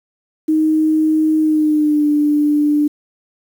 sine tone with pitch glide, 312.4 to 295.9 Hz, D#4 to D4, +7 to +13 cents, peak -11 dBFS, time 0.48-2.88 s, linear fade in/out 10 ms, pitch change -94 cents, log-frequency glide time 1.39-2.07 s, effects 7-bit

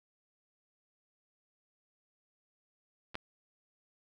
clicks, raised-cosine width 0.3 ms, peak -30 / -20 dBFS, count 2, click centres 3.145 / 3.154 s, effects none

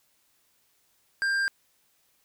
triangle tone with tanh clipping, 1592 Hz, G6, 26 cents sharp, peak -25 dBFS, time 1.22-1.48 s, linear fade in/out 0 ms, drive 13 dB, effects white hiss -68 dBFS RMS until 2.24 s

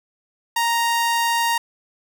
sawtooth tone, 932.3 Hz, A#5, in tune, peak -14 dBFS, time 0.56-1.58 s, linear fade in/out 5 ms, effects none

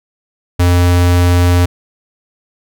square tone, 88.3 Hz, F2, 20 cents sharp, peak -8 dBFS, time 0.59-1.66 s, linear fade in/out 10 ms, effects none

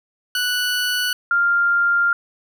20% pulse / sine tone pair in turn, 1480 / 1396.9 Hz, F#6 / F6, 0 / 0 cents, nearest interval minor second, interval 100 cents, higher first, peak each -14 dBFS, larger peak neither, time 0.35-1.13 / 1.31-2.13 s, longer second, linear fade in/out 2 ms, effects none

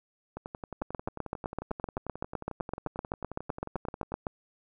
two click trains, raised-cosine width 1 ms, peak -24 / -17 dBFS, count 43 / 28, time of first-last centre 0.37-4.12 / 0.82-4.268 s, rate 11.2 / 7.83 Hz, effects none

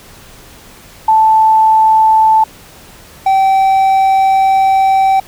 sine / triangle tone pair in turn, 878 / 772.1 Hz, A5 / G5, -4 / -26 cents, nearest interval major second, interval 222 cents, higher first, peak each -5 dBFS, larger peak neither, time 1.08-2.44 / 3.26-5.2 s, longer second, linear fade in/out 5 ms, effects pink hiss -38 dBFS RMS until 5.27 s

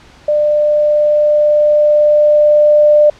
sine tone with level ramp, 597 Hz, D5, 28 cents sharp, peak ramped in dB -9 to -4 dBFS, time 0.28-3.1 s, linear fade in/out 5 ms, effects pink hiss -42 dBFS RMS until 3.19 s + low-pass 5000 Hz 12 dB/octave

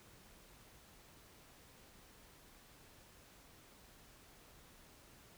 silence, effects pink hiss -62 dBFS RMS until 5.37 s

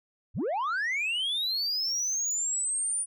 sine linear sweep, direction up, 46.25 to 9500 Hz, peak -24 dBFS, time 0.34-3.06 s, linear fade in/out 50 ms, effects tanh soft clip ceiling -26 dBFS

